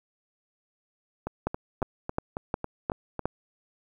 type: two click trains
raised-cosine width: 1 ms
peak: -17 / -12 dBFS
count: 8 / 6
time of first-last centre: 1.27-3.193 / 1.47-3.256 s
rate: 3.64 / 2.8 Hz
effects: 9-bit